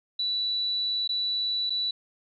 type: tone with dropouts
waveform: sine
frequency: 3951 Hz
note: B7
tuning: in tune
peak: -25 dBFS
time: 0.19-1.91 s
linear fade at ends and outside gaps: 5 ms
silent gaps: 1.077-1.091 / 1.697-1.703 s
effects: none